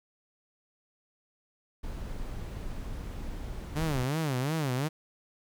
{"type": "noise", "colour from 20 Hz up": "brown", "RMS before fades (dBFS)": -37, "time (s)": [1.83, 4.04], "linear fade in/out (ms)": 10}
{"type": "tone with vibrato", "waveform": "sawtooth", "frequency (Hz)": 142.4, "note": "C#3", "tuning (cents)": 47, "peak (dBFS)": -24, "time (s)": [3.75, 4.89], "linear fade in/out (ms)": 20, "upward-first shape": "sine", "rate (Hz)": 2.8, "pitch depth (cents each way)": 230}
{"effects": []}